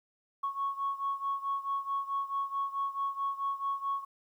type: beating tone pair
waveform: sine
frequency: 1104 / 1108.6 Hz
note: C#6 / C#6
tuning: -7 / 0 cents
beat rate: 4.6 Hz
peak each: -32 / -35 dBFS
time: 0.43-4.05 s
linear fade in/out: 10 ms
effects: tanh soft clip ceiling -24 dBFS + 11-bit